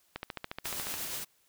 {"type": "click train", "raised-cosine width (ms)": 0.3, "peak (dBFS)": -20, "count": 12, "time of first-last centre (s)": [0.16, 0.94], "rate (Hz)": 14.1}
{"type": "noise with tremolo", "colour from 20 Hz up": "white", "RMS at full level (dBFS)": -36, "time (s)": [0.64, 1.25], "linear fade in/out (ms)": 20, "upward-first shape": "triangle", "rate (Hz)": 8.4, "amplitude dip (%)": 35}
{"effects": ["white hiss -69 dBFS RMS until 1.48 s"]}